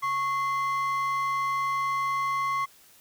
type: tone pair together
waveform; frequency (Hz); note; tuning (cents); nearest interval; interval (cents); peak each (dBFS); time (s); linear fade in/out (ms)
triangle; 1102 / 2066; C#6 / C7; -11 / -22; major seventh; 1089; -22 / -30; 0.02-2.66; 20
effects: tanh soft clip ceiling -21 dBFS + white hiss -56 dBFS RMS until 3 s